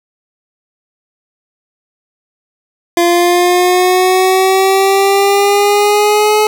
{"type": "linear sweep", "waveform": "25% pulse", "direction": "up", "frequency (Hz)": [343.6, 427.4], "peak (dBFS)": -4, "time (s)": [2.97, 6.47], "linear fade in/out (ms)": 2, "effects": ["7-bit"]}